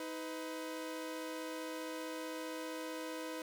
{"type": "tone pair together", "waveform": "sawtooth", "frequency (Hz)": [316.7, 502.7], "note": ["D#4", "B4"], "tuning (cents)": [31, 31], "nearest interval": "minor sixth", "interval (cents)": 800, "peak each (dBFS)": [-39, -40], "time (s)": [0, 3.42], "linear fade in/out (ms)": 2, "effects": []}